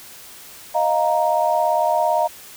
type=chord; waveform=sine; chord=Eb suspended second; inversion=none; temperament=just; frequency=622.3 / 700 / 933.4 Hz; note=Eb5 / F5 / Bb5; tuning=0 / +4 / +2 cents; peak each=-20 dBFS; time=0.74-2.28 s; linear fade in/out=20 ms; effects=white hiss -41 dBFS RMS until 2.56 s